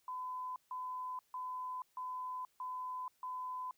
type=tone bursts; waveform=sine; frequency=1011 Hz; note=B5; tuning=40 cents sharp; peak=-39 dBFS; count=6; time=0.08-3.71 s; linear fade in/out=2 ms; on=480 ms; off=150 ms; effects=white hiss -75 dBFS RMS until 3.77 s